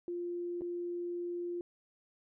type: tone with dropouts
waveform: sine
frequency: 349.2 Hz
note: F4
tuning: in tune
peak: -35 dBFS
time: 0.08-1.61 s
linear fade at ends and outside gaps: 1 ms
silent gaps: 0.61-0.618 s
effects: none